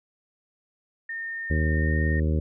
sine tone with pitch glide, 1824 to 1842 Hz, A#6 to A#6, -38 to -21 cents, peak -30 dBFS, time 1.09-2.2 s, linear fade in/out 5 ms, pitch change +17 cents, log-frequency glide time 1.68-1.98 s
harmonic tone, 77.78 Hz, D#2, in tune, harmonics 1 / 2 / 3 / 4 / 5 / 6 / 7, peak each -22 / -28 / -32 / -34 / -36 / -38 / -39 dBFS, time 1.5-2.4 s, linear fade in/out 5 ms
effects none

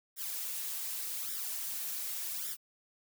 blue noise with flanger, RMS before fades -38 dBFS, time 0.16-2.57 s, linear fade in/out 50 ms, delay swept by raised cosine 0.55 to 6.15 ms, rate 0.86 Hz, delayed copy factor +0.75, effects none

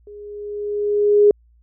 sine tone with level ramp, 413.4 Hz, G#4, 8 cents flat, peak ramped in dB -36 to -7 dBFS, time 0.07-1.31 s, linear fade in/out 2 ms, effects added 58 Hz sine -51 dBFS peak until 1.62 s

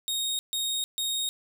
sawtooth tone bursts, 3729 Hz, A#7, in tune, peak -24 dBFS, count 3, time 0.08-1.29 s, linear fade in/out 0 ms, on 310 ms, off 140 ms, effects none

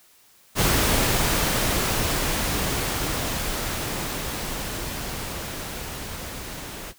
pink noise with level ramp, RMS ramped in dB -20 to -36 dBFS, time 0.55-6.94 s, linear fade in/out 50 ms, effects white hiss -56 dBFS RMS until 6.98 s

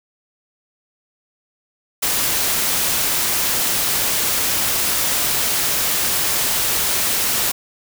white noise, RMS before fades -19 dBFS, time 2.02-7.52 s, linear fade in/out 10 ms, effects none

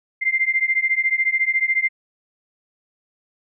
sine beating tone pair, 2086 / 2100 Hz, C7 / C7, -6 / +6 cents, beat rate 14 Hz, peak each -20 dBFS, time 0.21-1.89 s, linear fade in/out 20 ms, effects none

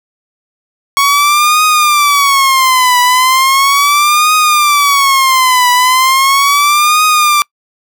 sawtooth tone with vibrato, 1108 Hz, C#6, 1 cent flat, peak -3 dBFS, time 0.97-7.42 s, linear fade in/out 0 ms, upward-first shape triangle, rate 0.37 Hz, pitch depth 210 cents each way, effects noise-tail reverb RT60 0.1 s tail -26 dB re dry

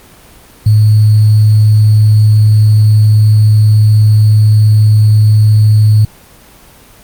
sine tone with sample-and-hold, 107.1 Hz, A2, 46 cents flat, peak -3 dBFS, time 0.66-6.05 s, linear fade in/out 5 ms, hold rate 4410 Hz, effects pink hiss -39 dBFS RMS until 7.03 s + Opus 24 kbps

